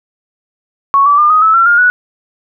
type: tone with pitch steps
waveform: sine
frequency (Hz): 1108.7 / 1154.4 / 1202.1 / 1251.7 / 1303.3 / 1357.1 / 1413.1 / 1471.4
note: C#6 / D6 / D6 / D#6 / E6 / E6 / F6 / F#6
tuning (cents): 0 / -30 / +40 / +10 / -20 / +50 / +20 / -10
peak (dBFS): -5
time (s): 0.94-1.9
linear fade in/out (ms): 0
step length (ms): 120
effects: none